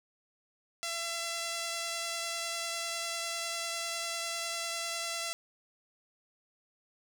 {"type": "tone with vibrato", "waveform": "5% pulse", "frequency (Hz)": 674, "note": "E5", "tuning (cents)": 38, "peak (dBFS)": -22, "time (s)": [0.83, 5.33], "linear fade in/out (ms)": 0, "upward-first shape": "triangle", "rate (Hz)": 10, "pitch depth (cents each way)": 12, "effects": []}